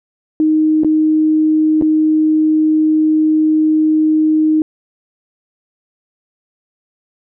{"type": "tone with dropouts", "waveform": "sine", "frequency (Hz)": 311.1, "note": "D#4", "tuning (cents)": 0, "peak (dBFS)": -9, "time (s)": [0.4, 4.62], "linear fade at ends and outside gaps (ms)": 1, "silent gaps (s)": [[0.835, 0.846], [1.813, 1.822]], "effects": []}